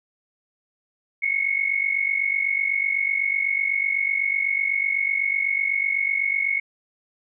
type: tone pair together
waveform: sine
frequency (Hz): 2169 / 2217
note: C#7 / C#7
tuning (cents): -38 / 0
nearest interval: unison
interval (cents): 38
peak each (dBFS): -23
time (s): 1.22-6.6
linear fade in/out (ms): 10
effects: none